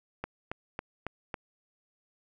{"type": "click train", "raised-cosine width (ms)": 0.5, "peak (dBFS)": -19, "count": 5, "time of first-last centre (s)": [0.24, 1.342], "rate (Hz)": 3.63, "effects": []}